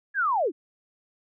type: linear sweep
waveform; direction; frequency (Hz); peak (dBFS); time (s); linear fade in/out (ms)
sine; down; 1704 to 261.6; -21; 0.14-0.52; 50
effects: none